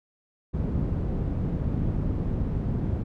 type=low-pass noise; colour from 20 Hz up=white; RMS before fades=-27 dBFS; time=0.53-3.04 s; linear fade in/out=20 ms; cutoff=160 Hz; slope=12 dB/octave; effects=none